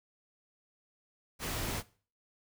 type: noise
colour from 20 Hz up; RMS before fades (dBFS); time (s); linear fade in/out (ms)
pink; -36; 1.39-1.83; 50
effects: noise-tail reverb RT60 0.4 s tail -19 dB re dry